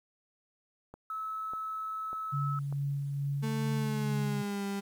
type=click train; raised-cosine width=1 ms; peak=-32 dBFS; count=4; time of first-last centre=0.94-2.726 s; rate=1.68 Hz
type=tone; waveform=sine; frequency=1299 Hz; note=E6; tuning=26 cents flat; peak=-34 dBFS; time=1.1-2.59 s; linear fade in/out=2 ms
type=tone with tremolo; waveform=sine; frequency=140.9 Hz; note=C#3; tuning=29 cents sharp; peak=-29 dBFS; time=2.32-4.43 s; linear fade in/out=20 ms; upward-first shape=sine; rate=2.3 Hz; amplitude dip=30%
type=tone with pitch glide; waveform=35% pulse; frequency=220.9 to 199.09 Hz; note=A3 to G3; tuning=+7 to +27 cents; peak=-31 dBFS; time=3.42-4.81 s; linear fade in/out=20 ms; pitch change=-180 cents; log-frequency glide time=3.73-4.64 s
effects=10-bit